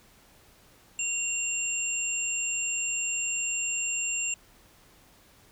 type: tone pair together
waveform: sine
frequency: 2762 / 7374 Hz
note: F7 / A#8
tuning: -20 / -20 cents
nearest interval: octave + perfect fourth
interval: 1700 cents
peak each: -31 / -29 dBFS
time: 0.99-4.34 s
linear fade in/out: 2 ms
effects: pink hiss -58 dBFS RMS until 5.51 s